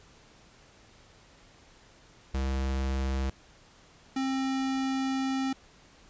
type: tone pair in turn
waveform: square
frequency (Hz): 66.5 / 266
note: C2 / C4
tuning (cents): +29 / +29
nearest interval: 2 octaves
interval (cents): 2400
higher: second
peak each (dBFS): -28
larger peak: neither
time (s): 2.34-3.3 / 4.16-5.53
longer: second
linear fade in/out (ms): 5
effects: pink hiss -57 dBFS RMS until 6.09 s + resampled to 16000 Hz